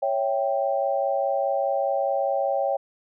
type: chord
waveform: sine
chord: C# diminished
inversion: none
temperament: equal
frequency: 554.4 / 659.3 / 784 Hz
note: C#5 / E5 / G5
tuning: 0 / 0 / 0 cents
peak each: -24 / -28 / -26 dBFS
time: 0.02-2.77 s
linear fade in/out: 10 ms
effects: none